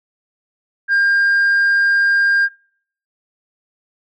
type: tone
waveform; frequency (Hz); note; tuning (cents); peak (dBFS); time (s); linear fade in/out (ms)
sine; 1604; G6; +39; -9; 0.88-2.49; 50
effects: noise-tail reverb RT60 0.6 s tail -23 dB re dry + tanh soft clip ceiling -10 dBFS